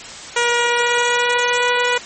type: tone with pitch glide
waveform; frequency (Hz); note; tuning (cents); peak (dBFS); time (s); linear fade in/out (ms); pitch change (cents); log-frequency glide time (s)
10% pulse; 477.6 to 488.8; A#4 to B4; +42 to -18; -6; 0.36-1.98; 5; +40; 0.63-1.66
effects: white hiss -33 dBFS RMS until 2.05 s + MP3 32 kbps